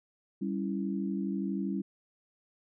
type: chord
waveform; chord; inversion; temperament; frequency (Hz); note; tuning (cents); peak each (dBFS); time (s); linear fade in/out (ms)
sine; C# diminished; second; equal; 196 / 277.2 / 329.6; G3 / C#4 / E4; 0 / 0 / 0; -32 / -36 / -37; 0.41-1.82; 10
effects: none